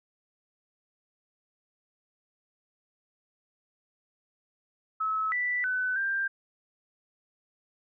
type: tone with pitch steps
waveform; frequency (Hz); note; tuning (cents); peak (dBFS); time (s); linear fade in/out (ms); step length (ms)
sine; 1294 / 1973 / 1506 / 1585; E6 / B6 / F#6 / G6; -32 / -2 / +30 / +19; -26; 5-6.28; 10; 320
effects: none